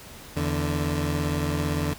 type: tone pair together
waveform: 20% pulse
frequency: 82.29 / 146.83 Hz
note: E2 / D3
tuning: -2 / 0 cents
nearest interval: minor seventh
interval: 1002 cents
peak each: -22 dBFS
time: 0.36-1.94 s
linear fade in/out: 10 ms
effects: pink hiss -44 dBFS RMS until 1.98 s